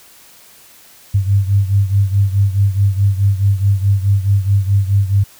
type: beating tone pair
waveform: sine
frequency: 98 / 102.7 Hz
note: G2 / G#2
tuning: 0 / -19 cents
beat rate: 4.7 Hz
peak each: -12 / -16 dBFS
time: 1.14-5.24 s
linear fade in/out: 10 ms
effects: white hiss -44 dBFS RMS until 5.39 s